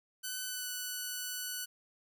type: tone with pitch glide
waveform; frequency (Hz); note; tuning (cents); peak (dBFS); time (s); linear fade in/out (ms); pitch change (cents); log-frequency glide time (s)
5% pulse; 1505 to 1485.1; F#6 to F#6; +29 to +6; -26; 0.23-1.66; 20; -23; 0.47-0.69
effects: none